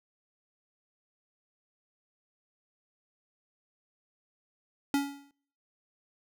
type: tone with exponential decay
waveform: square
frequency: 281.1 Hz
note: C#4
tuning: 24 cents sharp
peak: -23 dBFS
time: 4.94-5.31 s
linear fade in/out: 1 ms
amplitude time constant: 79 ms
effects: noise-tail reverb RT60 0.6 s tail -26 dB re dry